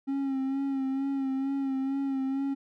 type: tone with vibrato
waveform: triangle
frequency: 270.6 Hz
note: C#4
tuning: 42 cents flat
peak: -25 dBFS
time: 0.07-2.55 s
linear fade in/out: 20 ms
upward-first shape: sine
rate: 2.2 Hz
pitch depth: 35 cents each way
effects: none